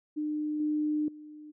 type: tone with level steps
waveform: sine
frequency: 302.1 Hz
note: D4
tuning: 49 cents sharp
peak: -29 / -26 / -44 dBFS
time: 0.16-1.52 s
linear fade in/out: 20 ms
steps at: 0.6 / 1.08 s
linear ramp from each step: 2 ms
effects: none